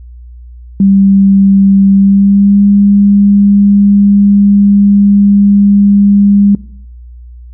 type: tone with pitch glide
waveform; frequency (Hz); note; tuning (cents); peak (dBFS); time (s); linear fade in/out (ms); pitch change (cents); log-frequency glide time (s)
sine; 196 to 201.6; G3 to G3; 0 to +49; -3; 0.8-6.55; 2; +49; 1.94-2.62
effects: noise-tail reverb RT60 0.7 s tail -21 dB re dry + added 60 Hz sine -28 dBFS peak until 7.53 s